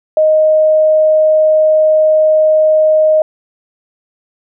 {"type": "tone", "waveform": "sine", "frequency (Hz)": 622.3, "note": "D#5", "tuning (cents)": 0, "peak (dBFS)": -6, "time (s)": [0.17, 3.22], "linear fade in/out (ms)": 2, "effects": []}